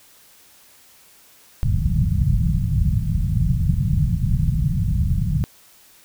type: low-pass noise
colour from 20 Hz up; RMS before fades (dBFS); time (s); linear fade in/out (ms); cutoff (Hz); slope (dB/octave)
white; -19; 1.63-5.44; 0; 170; 48
effects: white hiss -51 dBFS RMS until 6.04 s